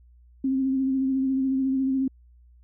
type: tone with vibrato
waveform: sine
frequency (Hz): 265.7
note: C4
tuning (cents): +27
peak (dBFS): -21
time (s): 0.44-2.08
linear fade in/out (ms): 5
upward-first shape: sine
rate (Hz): 14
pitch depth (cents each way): 26
effects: added 60 Hz sine -51 dBFS peak until 2.63 s